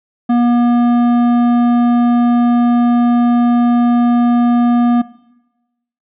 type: tone with hard clipping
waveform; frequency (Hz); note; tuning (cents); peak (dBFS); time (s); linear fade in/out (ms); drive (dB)
triangle; 240; B3; -49; -11; 0.29-5.02; 10; 14
effects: noise-tail reverb RT60 1.0 s tail -19 dB re dry + resampled to 8000 Hz